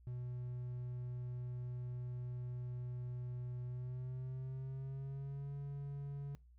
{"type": "tone with pitch glide", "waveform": "triangle", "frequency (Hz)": [123.47, 141.01], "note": ["B2", "C#3"], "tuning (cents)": [0, 30], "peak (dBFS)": -39, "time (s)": [0.07, 6.35], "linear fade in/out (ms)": 0, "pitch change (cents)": 230, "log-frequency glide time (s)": [3.66, 5.54], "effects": ["noise-tail reverb RT60 0.3 s tail -23 dB re dry", "added 60 Hz sine -60 dBFS peak until 6.58 s"]}